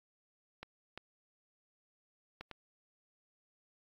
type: clicks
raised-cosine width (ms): 0.3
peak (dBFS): -28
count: 4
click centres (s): 0.63 / 0.976 / 2.41 / 2.513
effects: AAC 64 kbps